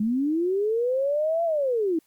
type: linear two-way sweep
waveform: sine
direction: up then down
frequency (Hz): 204.4 to 684 to 308.2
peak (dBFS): -21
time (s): 0-1.99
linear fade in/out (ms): 5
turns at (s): 1.44
effects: white hiss -66 dBFS RMS until 2.06 s + Opus 48 kbps